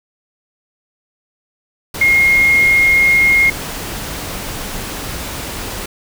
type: tone in noise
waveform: sine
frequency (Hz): 2143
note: C7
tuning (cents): +41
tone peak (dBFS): -8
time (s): 2.01-3.5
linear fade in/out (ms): 5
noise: pink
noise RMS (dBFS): -25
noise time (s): 1.94-5.86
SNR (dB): +14
effects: none